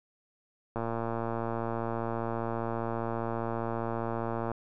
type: click train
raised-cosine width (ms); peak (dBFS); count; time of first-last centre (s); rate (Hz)
1; -19; 433; 0.76-4.517; 115
effects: none